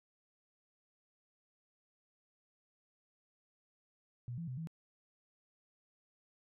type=tone with pitch steps; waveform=sine; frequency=121.5 / 167.9 / 127.7 / 162.4 Hz; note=B2 / E3 / C3 / E3; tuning=-28 / +32 / -42 / -26 cents; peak=-39 dBFS; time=4.28-4.672 s; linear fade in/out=0 ms; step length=98 ms; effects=none